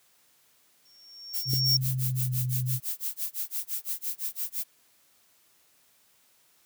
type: tone with exponential growth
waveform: sine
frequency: 5510 Hz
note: F8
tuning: 24 cents flat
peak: -19 dBFS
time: 0.85-1.77 s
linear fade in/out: 5 ms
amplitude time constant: 200 ms
type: noise with tremolo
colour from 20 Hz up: violet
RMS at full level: -30 dBFS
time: 1.33-4.64 s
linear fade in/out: 20 ms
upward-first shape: sine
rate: 5.9 Hz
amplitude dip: 100%
type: tone with pitch glide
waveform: sine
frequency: 130.81 to 126.43 Hz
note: C3 to B2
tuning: 0 to +41 cents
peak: -26 dBFS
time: 1.45-2.8 s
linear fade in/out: 50 ms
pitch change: -59 cents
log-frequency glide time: 1.71-2.37 s
type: click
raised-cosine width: 3 ms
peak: -20 dBFS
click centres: 1.535 s
effects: white hiss -64 dBFS RMS until 6.65 s + high-pass 80 Hz 12 dB/octave